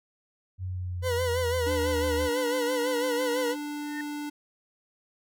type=linear sweep; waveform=sine; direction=down; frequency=93.1 to 75.9 Hz; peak=-30 dBFS; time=0.58-2.3 s; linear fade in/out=50 ms
type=tone with vibrato; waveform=40% pulse; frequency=492.8 Hz; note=B4; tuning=4 cents flat; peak=-25 dBFS; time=1.02-3.56 s; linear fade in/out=50 ms; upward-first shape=sine; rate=6 Hz; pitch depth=70 cents each way
type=tone; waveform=square; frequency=294.4 Hz; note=D4; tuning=4 cents sharp; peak=-33 dBFS; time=1.66-4.3 s; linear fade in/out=10 ms
type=tone with exponential growth; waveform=sine; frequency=1816 Hz; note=A#6; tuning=46 cents flat; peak=-31 dBFS; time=3.77-4.01 s; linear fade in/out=2 ms; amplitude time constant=51 ms
effects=none